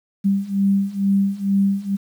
sine beating tone pair, 196 / 198.2 Hz, G3 / G3, 0 / +19 cents, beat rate 2.2 Hz, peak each -20 / -18 dBFS, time 0.24-1.97 s, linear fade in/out 20 ms, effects 8-bit

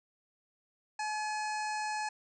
harmonic tone with a mistuned harmonic, 853 Hz, G#5, 46 cents sharp, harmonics 1 / 2 / 3 / 5 / 6 / 7 / 8 / 9 / 10, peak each -34 / -40 / -44 / -48 / -50 / -51 / -52 / -53 / -54 dBFS, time 0.99-2.09 s, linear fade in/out 5 ms, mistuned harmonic 3, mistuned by -26 cents, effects none

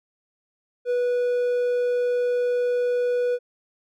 triangle tone, 489.9 Hz, B4, 14 cents flat, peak -18 dBFS, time 0.85-3.39 s, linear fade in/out 50 ms, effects none

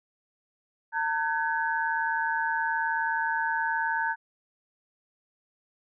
sine tone cluster, 905 / 1518 / 1677 Hz, A5 / F#6 / G#6, +48 / +44 / +16 cents, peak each -28 / -30 / -31 dBFS, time 0.92-4.16 s, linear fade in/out 50 ms, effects none

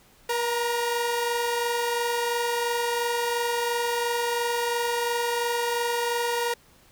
sawtooth tone pair together, 477.6 / 932.3 Hz, A#4 / A#5, +42 / 0 cents, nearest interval octave, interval 1158 cents, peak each -22 / -25 dBFS, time 0.29-6.54 s, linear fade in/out 5 ms, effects pink hiss -57 dBFS RMS until 6.91 s

